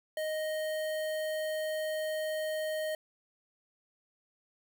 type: tone with notch filter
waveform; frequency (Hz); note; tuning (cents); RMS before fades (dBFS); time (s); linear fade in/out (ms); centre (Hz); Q
square; 622.3; D#5; 0; -34; 0.17-2.95; 2; 5900; 1.9
effects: none